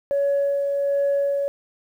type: tone with tremolo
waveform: sine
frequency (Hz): 562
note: C#5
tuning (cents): +24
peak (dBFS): -16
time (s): 0.11-1.48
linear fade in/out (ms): 0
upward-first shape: sine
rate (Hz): 1.3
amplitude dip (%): 35
effects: tanh soft clip ceiling -15 dBFS + 9-bit